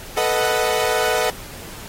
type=chord; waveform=sawtooth; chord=B dominant seventh; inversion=third; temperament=equal; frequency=440 / 493.9 / 622.3 / 740 Hz; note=A4 / B4 / D#5 / F#5; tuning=0 / 0 / 0 / 0 cents; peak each=-19 dBFS; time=0.17-1.3 s; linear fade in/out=2 ms; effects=pink hiss -37 dBFS RMS until 1.88 s + AAC 48 kbps